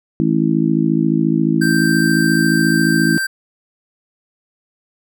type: harmonic tone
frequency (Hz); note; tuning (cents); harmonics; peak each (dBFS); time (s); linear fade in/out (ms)
54.3; A1; -22; 3 / 4 / 5 / 6; -18 / -18 / -18 / -18; 0.2-3.18; 0
type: tone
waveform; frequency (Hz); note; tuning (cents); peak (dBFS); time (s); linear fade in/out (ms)
square; 1568; G6; 0; -18; 1.61-3.27; 10
effects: none